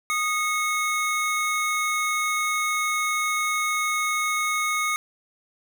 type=tone pair together; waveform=square; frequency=1238 / 2185 Hz; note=D#6 / C#7; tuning=-9 / -26 cents; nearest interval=minor seventh; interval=983 cents; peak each=-26 dBFS; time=0.1-4.96 s; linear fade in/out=0 ms; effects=none